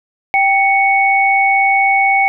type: tone pair together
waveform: sine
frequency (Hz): 784 / 2221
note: G5 / C#7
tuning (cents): 0 / +3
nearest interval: octave + tritone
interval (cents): 1803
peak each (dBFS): -12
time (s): 0.34-2.28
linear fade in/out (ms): 0
effects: none